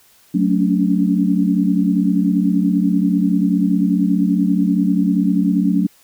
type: chord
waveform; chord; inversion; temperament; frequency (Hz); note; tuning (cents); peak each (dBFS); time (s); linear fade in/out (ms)
sine; D major seventh; first; equal with one note detuned; 185 / 220 / 277.2 / 287.5; F#3 / A3 / C#4 / D4; 0 / 0 / 0 / -37; -16 / -19 / -22 / -19; 0.34-5.87; 10
effects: white hiss -52 dBFS RMS until 6.03 s